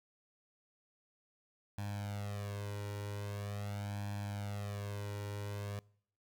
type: tone with flanger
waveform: sawtooth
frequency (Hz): 102.2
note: G#2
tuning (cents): -27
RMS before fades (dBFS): -41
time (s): 1.78-5.79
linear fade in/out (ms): 0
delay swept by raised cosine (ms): 1.2 to 2.1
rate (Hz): 0.43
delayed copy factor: +0.95
effects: noise-tail reverb RT60 0.6 s tail -24 dB re dry